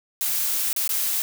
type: noise with dropouts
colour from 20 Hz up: blue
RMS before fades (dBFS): -24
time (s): 0.21-1.22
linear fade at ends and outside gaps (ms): 0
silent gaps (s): 0.729-0.763 / 0.877-0.892
effects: none